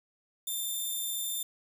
5% pulse tone, 3582 Hz, A7, 30 cents sharp, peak -24 dBFS, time 0.47-1.43 s, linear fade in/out 5 ms, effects 10-bit

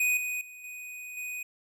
square tone with level steps, 2489 Hz, D#7, in tune, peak -24 / -31 / -45 / -40 / -35 dBFS, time 0-1.43 s, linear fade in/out 5 ms, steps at 0.17 / 0.41 / 0.64 / 1.17 s, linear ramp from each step 2 ms, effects none

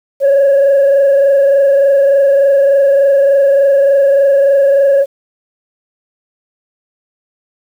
sine tone with frequency modulation, 554.4 Hz, C#5, in tune, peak -4 dBFS, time 0.2-5.06 s, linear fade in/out 50 ms, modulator 23.4 Hz, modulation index 0.54, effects tanh soft clip ceiling -4 dBFS + 7-bit

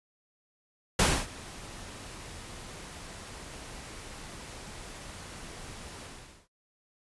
pink noise with ADSR envelope, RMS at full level -22 dBFS, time 0.99-6.48 s, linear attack 4 ms, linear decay 270 ms, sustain -22 dB, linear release 460 ms, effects noise-tail reverb RT60 0.1 s tail -20 dB re dry + resampled to 24000 Hz

